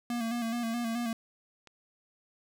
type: tone with vibrato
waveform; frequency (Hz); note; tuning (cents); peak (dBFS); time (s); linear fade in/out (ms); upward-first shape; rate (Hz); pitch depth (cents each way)
square; 233.1; A#3; 0; -31; 0.1-1.13; 2; square; 4.7; 43
type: click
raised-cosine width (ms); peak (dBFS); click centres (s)
0.2; -34; 1.673
effects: none